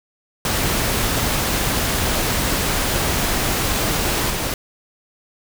pink noise with level steps, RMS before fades -20 / -23 dBFS, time 0.45-4.54 s, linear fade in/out 2 ms, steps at 4.3 s, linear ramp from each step 5 ms, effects none

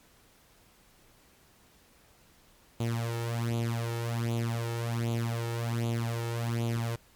sawtooth tone with flanger, 116.54 Hz, A#2, in tune, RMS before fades -31 dBFS, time 2.8-6.96 s, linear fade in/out 5 ms, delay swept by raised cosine 0.28 to 2.28 ms, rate 1.3 Hz, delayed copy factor +0.75, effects pink hiss -61 dBFS RMS until 7.15 s + MP3 96 kbps

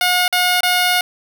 10% pulse tone with dropouts, 721 Hz, F#5, 45 cents flat, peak -5 dBFS, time 0.01-1.01 s, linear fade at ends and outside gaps 2 ms, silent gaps 0.28-0.326 / 0.607-0.632 s, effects none

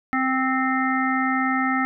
harmonic tone, 261.6 Hz, C4, in tune, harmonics 1 / 3 / 5 / 7 / 8, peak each -23 / -27 / -25 / -27 / -30 dBFS, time 0.13-1.85 s, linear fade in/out 0 ms, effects none

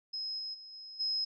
sine tone with level steps, 5120 Hz, D#8, 49 cents sharp, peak -35 / -37 / -47 / -45 / -30 dBFS, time 0.13-1.25 s, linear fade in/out 10 ms, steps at 0.38 / 0.53 / 0.72 / 0.99 s, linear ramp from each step 20 ms, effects none

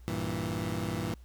20% pulse chord, E diminished, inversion first, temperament equal, 98 / 116.54 / 164.81 Hz, G2 / Bb2 / E3, 0 / 0 / 0 cents, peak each -31 dBFS, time 0.08-1.14 s, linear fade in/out 0 ms, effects added 60 Hz sine -48 dBFS peak until 1.24 s + pink hiss -66 dBFS RMS until 1.24 s

